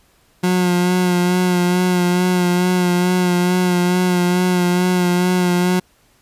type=tone with vibrato; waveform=30% pulse; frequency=179.6 Hz; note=F3; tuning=49 cents sharp; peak=-11 dBFS; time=0.43-5.8 s; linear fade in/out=10 ms; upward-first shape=sine; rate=2.3 Hz; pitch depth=25 cents each way; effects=pink hiss -56 dBFS RMS until 6.21 s + resampled to 32000 Hz